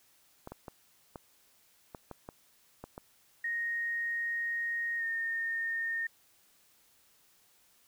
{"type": "clicks", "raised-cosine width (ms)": 1, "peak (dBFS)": -28, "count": 9, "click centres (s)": [0.474, 0.52, 0.682, 1.158, 1.948, 2.113, 2.289, 2.84, 2.979]}
{"type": "tone with pitch glide", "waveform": "sine", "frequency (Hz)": [1864.7, 1832.7], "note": ["A#6", "A#6"], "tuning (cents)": [0, -30], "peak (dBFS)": -31, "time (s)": [3.44, 6.07], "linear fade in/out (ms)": 5, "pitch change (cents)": -30, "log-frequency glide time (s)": [4.98, 5.03]}
{"effects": ["white hiss -66 dBFS RMS until 7.87 s"]}